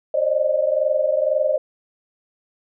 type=tone cluster; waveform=sine; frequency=534 / 596 / 618 Hz; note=C5 / D5 / D#5; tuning=+35 / +25 / -12 cents; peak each=-21 dBFS; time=0.14-1.58 s; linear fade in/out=5 ms; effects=none